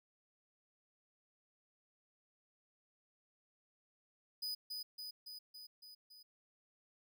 45% pulse tone with echo, 4978 Hz, D#8, in tune, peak -38 dBFS, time 4.42-4.55 s, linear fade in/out 10 ms, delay 280 ms, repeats 6, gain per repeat -3 dB, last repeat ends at 6.23 s, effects none

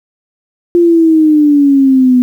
sine exponential sweep, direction down, 349.2 to 246.9 Hz, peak -4 dBFS, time 0.75-2.22 s, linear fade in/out 0 ms, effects 7-bit

